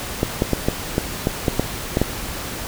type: clicks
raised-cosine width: 2 ms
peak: -3 dBFS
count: 10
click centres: 0.231 / 0.421 / 0.533 / 0.685 / 0.981 / 1.271 / 1.482 / 1.596 / 1.971 / 2.016 s
effects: pink hiss -29 dBFS RMS until 2.67 s